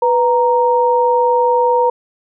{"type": "tone pair together", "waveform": "sine", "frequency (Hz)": [493.9, 932.4], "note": ["B4", "A#5"], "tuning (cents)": [0, 0], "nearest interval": "major seventh", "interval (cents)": 1100, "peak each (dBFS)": -13, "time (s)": [0.02, 1.9], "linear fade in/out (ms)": 5, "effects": []}